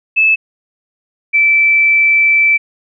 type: tone pair in turn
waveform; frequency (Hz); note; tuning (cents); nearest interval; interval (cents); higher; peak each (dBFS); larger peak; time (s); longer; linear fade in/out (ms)
sine; 2613 / 2324; E7 / D7; -16 / -19; major second; 203; first; -7 / -7; neither; 0.16-0.36 / 1.33-2.58; second; 20
effects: none